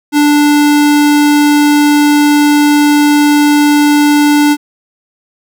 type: tone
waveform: square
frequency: 293.7 Hz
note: D4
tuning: in tune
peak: -6 dBFS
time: 0.12-4.57 s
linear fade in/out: 50 ms
effects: none